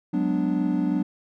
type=chord; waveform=triangle; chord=G# half-diminished seventh; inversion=third; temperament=equal; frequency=185 / 207.7 / 246.9 / 293.7 Hz; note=F#3 / G#3 / B3 / D4; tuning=0 / 0 / 0 / 0 cents; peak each=-24 / -29 / -25 / -23 dBFS; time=0.13-1.03 s; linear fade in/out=10 ms; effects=none